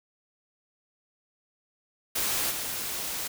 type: noise with level steps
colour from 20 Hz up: white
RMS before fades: -28 / -33 dBFS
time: 2.15-3.28 s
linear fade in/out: 10 ms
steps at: 2.5 s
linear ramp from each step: 20 ms
effects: none